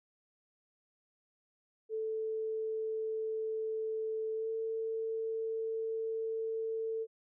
sine tone with pitch glide, 440 to 446.9 Hz, A4 to A4, 0 to +27 cents, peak -33 dBFS, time 1.89-7.07 s, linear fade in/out 50 ms, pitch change +27 cents, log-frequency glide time 4.34-4.5 s, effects none

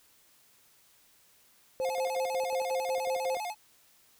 square tone with vibrato, 780 Hz, G5, 9 cents flat, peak -34 dBFS, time 1.8-3.55 s, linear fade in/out 50 ms, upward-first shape square, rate 10 Hz, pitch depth 160 cents each way
sine tone with tremolo, 523.3 Hz, C5, in tune, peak -28 dBFS, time 1.8-3.37 s, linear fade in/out 0 ms, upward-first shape square, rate 5.5 Hz, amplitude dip 45%
effects white hiss -63 dBFS RMS until 4.19 s

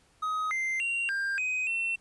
triangle tone with pitch steps, 1260 / 2085 / 2757 / 1594 / 2512 / 2700 Hz, D#6 / C7 / F7 / G6 / D#7 / E7, +21 / -7 / -23 / +28 / +16 / +41 cents, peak -26 dBFS, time 0.22-1.96 s, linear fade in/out 10 ms, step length 290 ms, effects pink hiss -64 dBFS RMS until 2 s + resampled to 24000 Hz

